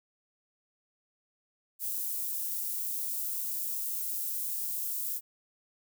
white high-pass noise, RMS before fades -34 dBFS, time 1.79-5.21 s, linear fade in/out 50 ms, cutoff 12000 Hz, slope 12 dB/octave, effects none

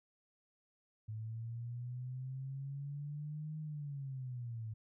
sine linear two-way sweep, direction up then down, 107.9 to 155.56 to 107.9 Hz, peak -40 dBFS, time 1.08-4.74 s, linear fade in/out 10 ms, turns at 3.59 s, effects none

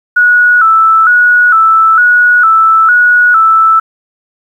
sine tone with vibrato, 1387 Hz, F6, 12 cents flat, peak -3 dBFS, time 0.16-3.8 s, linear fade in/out 10 ms, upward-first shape square, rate 1.1 Hz, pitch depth 88 cents each way, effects 7-bit

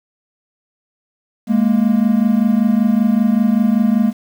triangle tone pair together, 207.7 / 232.9 Hz, G#3 / A#3, 0 / -1 cents, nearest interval major second, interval 199 cents, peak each -12 dBFS, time 1.47-4.13 s, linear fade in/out 50 ms, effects 7-bit

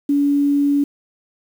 sine tone with quantisation, 285 Hz, C#4, 48 cents sharp, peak -13 dBFS, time 0.09-0.84 s, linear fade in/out 5 ms, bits 7, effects none

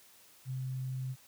sine tone, 130.1 Hz, C3, 9 cents flat, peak -34 dBFS, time 0.45-1.16 s, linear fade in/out 50 ms, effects white hiss -60 dBFS RMS until 1.27 s + high-pass 60 Hz 12 dB/octave

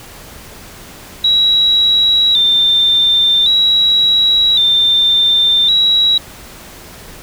sine tone with vibrato, 3729 Hz, A#7, in tune, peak -8 dBFS, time 1.24-6.18 s, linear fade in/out 5 ms, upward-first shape square, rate 0.45 Hz, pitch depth 68 cents each way, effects pink hiss -35 dBFS RMS until 7.22 s

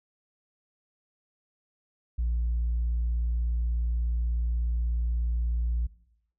triangle tone with tanh clipping, 58.27 Hz, A#1, in tune, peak -25 dBFS, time 2.18-5.87 s, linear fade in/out 10 ms, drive 6 dB, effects noise-tail reverb RT60 0.8 s tail -20 dB re dry

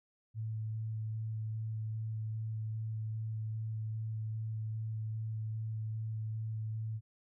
sine tone with vibrato, 110 Hz, A2, in tune, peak -35 dBFS, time 0.34-7.01 s, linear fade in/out 50 ms, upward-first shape square, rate 2.5 Hz, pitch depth 8 cents each way, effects none

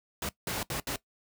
pink noise bursts at uneven times, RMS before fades -33 dBFS, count 4, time 0.22-0.29 / 0.47-0.63 / 0.7-0.8 / 0.87-0.96 s, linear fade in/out 2 ms, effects noise-tail reverb RT60 0.1 s tail -18 dB re dry + high-pass 60 Hz 12 dB/octave

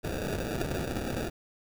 blue noise with sample-and-hold, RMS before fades -33 dBFS, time 0.03-1.3 s, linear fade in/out 20 ms, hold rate 1050 Hz, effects none

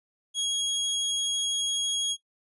sawtooth tone, 3302 Hz, G#7, 11 cents flat, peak -22 dBFS, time 0.34-2.17 s, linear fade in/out 50 ms, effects noise-tail reverb RT60 0.1 s tail -18 dB re dry + resampled to 24000 Hz

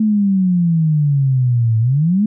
sine exponential two-way sweep, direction down then up, 220 to 110 to 220 Hz, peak -11 dBFS, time 0-2.26 s, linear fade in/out 5 ms, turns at 1.79 s, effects none

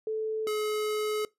sine / square tone pair in turn, 437.2 / 426 Hz, A4 / G#4, -11 / +44 cents, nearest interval unison, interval 45 cents, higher first, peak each -28 dBFS, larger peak neither, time 0.07-0.47 / 0.47-1.25 s, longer second, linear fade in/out 2 ms, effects noise-tail reverb RT60 0.2 s tail -23 dB re dry + resampled to 32000 Hz

